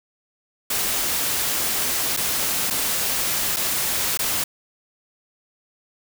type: noise with dropouts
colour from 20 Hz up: white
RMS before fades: -23 dBFS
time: 0.7-4.44 s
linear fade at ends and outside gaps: 5 ms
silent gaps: 2.166-2.172 / 2.702-2.706 / 3.563-3.567 / 4.174-4.19 s
effects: none